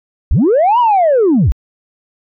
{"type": "linear two-way sweep", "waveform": "sine", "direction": "up then down", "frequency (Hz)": [36.61, 999, 36.61], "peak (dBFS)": -6, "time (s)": [0.31, 1.52], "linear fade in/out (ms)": 0, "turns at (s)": 0.79, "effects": ["tanh soft clip ceiling -5 dBFS"]}